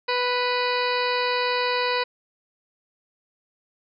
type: harmonic tone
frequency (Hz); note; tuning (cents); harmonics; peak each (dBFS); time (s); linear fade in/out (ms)
493.9; B4; 0; 1 / 2 / 3 / 4 / 5 / 6 / 8 / 9 / 10; -26 / -26 / -32 / -31 / -31 / -36 / -32 / -34 / -38; 0.08-2.04; 10
effects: none